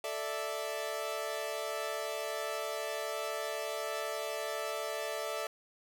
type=chord; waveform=sawtooth; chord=A suspended fourth; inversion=none; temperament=equal; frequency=440 / 587.3 / 659.3 Hz; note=A4 / D5 / E5; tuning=0 / 0 / 0 cents; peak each=-37 / -35 / -35 dBFS; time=0.04-5.47 s; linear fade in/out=2 ms; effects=none